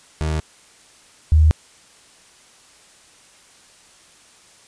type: tone pair in turn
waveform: 30% pulse / sine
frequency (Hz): 77.78 / 77.78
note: D#2 / D#2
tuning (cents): 0 / 0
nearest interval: unison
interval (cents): 0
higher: neither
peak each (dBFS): -17 / -9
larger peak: second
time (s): 0.21-0.4 / 1.32-1.51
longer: neither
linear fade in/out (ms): 0
effects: white hiss -50 dBFS RMS until 4.67 s + resampled to 22050 Hz